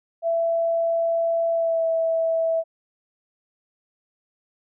sine tone with pitch glide, 667 to 655.2 Hz, E5 to E5, +20 to -11 cents, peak -19 dBFS, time 0.22-2.64 s, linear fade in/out 50 ms, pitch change -31 cents, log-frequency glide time 1.52-1.86 s, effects none

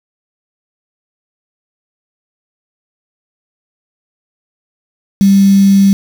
sine tone with quantisation, 196.6 Hz, G3, 5 cents sharp, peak -4 dBFS, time 5.21-5.93 s, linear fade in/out 0 ms, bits 4, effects none

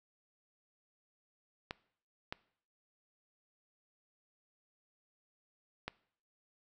clicks, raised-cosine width 0.3 ms, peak -22 dBFS, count 3, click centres 1.709 / 2.325 / 5.88 s, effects noise-tail reverb RT60 0.6 s tail -21 dB re dry

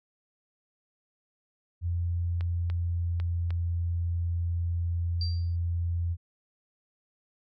sine tone with pitch glide, 86.3 to 85.6 Hz, F2 to F2, -20 to -34 cents, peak -26 dBFS, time 1.81-6.17 s, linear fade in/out 50 ms, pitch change -14 cents, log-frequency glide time 2.33-3.61 s
clicks, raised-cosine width 0.3 ms, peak -26 dBFS, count 4, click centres 2.409 / 2.7 / 3.2 / 3.506 s
sine tone with exponential decay, 4691 Hz, D8, 3 cents flat, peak -31 dBFS, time 5.21-5.56 s, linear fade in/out 2 ms, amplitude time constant 76 ms
effects none

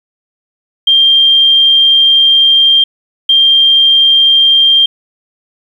sine tone pair in turn, 3186 / 3186 Hz, G7 / G7, +27 / +27 cents, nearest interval unison, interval 0 cents, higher neither, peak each -4 dBFS, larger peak neither, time 0.87-2.84 / 3.29-4.86 s, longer first, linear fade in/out 5 ms, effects 7-bit

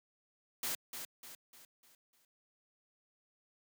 white noise with echo, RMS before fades -37 dBFS, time 0.63-0.75 s, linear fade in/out 2 ms, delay 300 ms, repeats 5, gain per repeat -7 dB, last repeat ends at 2.25 s, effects high-pass 150 Hz 12 dB/octave

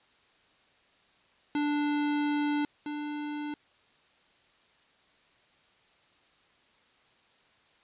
square tone pair in turn, 293.7 / 296.1 Hz, D4 / D4, 0 / +14 cents, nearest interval unison, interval 14 cents, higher second, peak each -27 / -34 dBFS, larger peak first, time 1.55-2.65 / 2.86-3.54 s, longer first, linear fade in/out 2 ms, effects white hiss -64 dBFS RMS until 7.83 s + resampled to 8000 Hz

